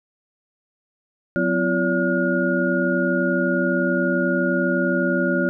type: tone cluster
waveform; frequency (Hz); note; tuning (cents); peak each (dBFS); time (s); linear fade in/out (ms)
sine; 181.5 / 253.1 / 340.8 / 571 / 1432; F#3 / B3 / F4 / D5 / F6; -33 / +43 / -42 / -49 / +43; -24; 1.36-5.49; 0
effects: none